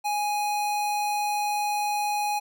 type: tone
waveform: square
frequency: 830.6 Hz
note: G#5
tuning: in tune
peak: -25 dBFS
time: 0.04-2.4 s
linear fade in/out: 20 ms
effects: none